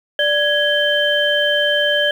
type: tone cluster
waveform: sine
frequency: 587 / 1664 / 3110 Hz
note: D5 / G#6 / G7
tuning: -1 / +3 / -14 cents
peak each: -18 dBFS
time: 0.19-2.11 s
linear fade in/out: 2 ms
effects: 7-bit